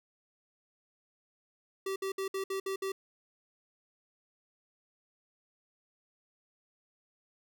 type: tone bursts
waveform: square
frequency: 386.5 Hz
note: G4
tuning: 24 cents flat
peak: -33 dBFS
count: 7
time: 1.86-2.92 s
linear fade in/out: 5 ms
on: 100 ms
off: 60 ms
effects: none